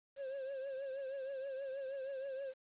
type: tone with vibrato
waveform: triangle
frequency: 539 Hz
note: C#5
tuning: 49 cents flat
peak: -38 dBFS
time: 0.16-2.54 s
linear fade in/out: 50 ms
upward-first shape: triangle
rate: 6.3 Hz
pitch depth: 77 cents each way
effects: resampled to 8000 Hz + 11-bit